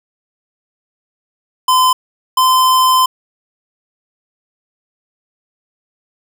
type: tone pair in turn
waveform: square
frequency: 1023 / 1029.5 Hz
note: C6 / C6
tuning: -39 / -28 cents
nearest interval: unison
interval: 11 cents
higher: second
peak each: -9 dBFS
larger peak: neither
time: 1.68-1.93 / 2.37-3.06 s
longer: second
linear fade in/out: 5 ms
effects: none